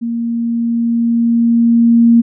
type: tone with level ramp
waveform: sine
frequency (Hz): 233.1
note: A#3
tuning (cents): 0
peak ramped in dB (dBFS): -16 to -4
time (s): 0.01-2.22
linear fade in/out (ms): 20
effects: none